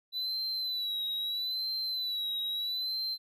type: tone with vibrato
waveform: triangle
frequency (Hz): 3969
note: B7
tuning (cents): +8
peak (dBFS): -30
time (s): 0.12-3.18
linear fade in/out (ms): 50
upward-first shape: sine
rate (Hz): 0.77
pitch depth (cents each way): 66
effects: none

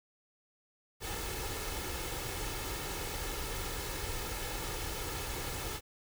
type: noise with comb filter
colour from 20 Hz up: pink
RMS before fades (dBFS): -38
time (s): 1-5.81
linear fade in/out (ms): 50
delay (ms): 2.3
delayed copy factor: +0.55
effects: none

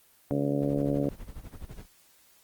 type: harmonic tone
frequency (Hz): 71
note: C#2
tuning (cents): +42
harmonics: 2 / 3 / 4 / 5 / 6 / 7 / 8 / 9 / 10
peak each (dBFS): -31 / -37 / -28 / -40 / -35 / -36 / -33 / -45 / -46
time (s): 0.31-1.09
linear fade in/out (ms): 0
type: noise with tremolo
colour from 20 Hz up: brown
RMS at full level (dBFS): -39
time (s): 0.61-1.86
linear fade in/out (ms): 20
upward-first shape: sine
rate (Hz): 12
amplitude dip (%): 85
effects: white hiss -61 dBFS RMS until 2.43 s + Opus 24 kbps

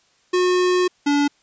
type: tone pair in turn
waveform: square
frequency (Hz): 362.5 / 287.7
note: F#4 / D4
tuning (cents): -35 / -36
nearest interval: major third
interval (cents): 401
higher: first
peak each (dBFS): -16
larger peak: neither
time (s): 0.33-0.88 / 1.06-1.28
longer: first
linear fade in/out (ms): 10
effects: white hiss -60 dBFS RMS until 1.42 s + resampled to 16000 Hz

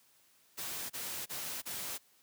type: noise bursts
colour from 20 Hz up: white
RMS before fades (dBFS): -40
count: 4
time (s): 0.57-1.983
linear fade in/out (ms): 20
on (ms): 330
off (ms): 31
effects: white hiss -67 dBFS RMS until 2.22 s + high-pass 80 Hz 12 dB/octave

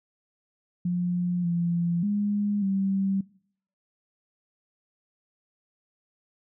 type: tone with pitch steps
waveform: sine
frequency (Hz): 177.1 / 171.6 / 205.3 / 194.2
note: F3 / F3 / G#3 / G3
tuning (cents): +24 / -30 / -20 / -16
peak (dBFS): -23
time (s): 0.85-3.21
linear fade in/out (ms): 5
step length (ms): 590
effects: noise-tail reverb RT60 0.6 s tail -22 dB re dry

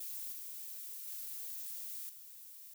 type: noise with level steps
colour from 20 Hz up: violet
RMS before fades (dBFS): -43 / -46 / -44 / -53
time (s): 0-2.74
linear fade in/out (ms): 5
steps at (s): 0.32 / 1.07 / 2.09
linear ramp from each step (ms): 5
effects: none

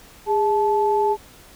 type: tone pair together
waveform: sine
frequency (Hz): 410 / 868.8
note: G#4 / A5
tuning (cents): -22 / -22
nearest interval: octave + minor second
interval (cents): 1300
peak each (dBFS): -19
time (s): 0.26-1.17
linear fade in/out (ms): 50
effects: pink hiss -47 dBFS RMS until 1.55 s

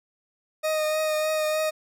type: tone with vibrato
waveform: 40% pulse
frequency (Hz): 620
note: D#5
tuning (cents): -6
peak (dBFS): -22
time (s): 0.63-1.71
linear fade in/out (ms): 20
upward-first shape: triangle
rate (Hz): 3.3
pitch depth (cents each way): 21
effects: none

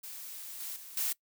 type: noise with level steps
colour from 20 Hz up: blue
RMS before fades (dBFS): -44 / -40 / -48 / -32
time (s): 0.03-1.13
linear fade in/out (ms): 10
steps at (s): 0.6 / 0.76 / 0.97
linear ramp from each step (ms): 2
effects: noise-tail reverb RT60 0.1 s tail -22 dB re dry

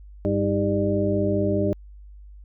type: harmonic tone with a mistuned harmonic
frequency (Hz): 99.6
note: G2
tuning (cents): +28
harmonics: 1 / 2 / 3 / 4 / 6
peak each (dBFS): -26 / -26 / -26 / -26 / -26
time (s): 0.25-1.73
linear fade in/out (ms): 0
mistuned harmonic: 3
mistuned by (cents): +83
effects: added 50 Hz sine -41 dBFS peak until 2.44 s

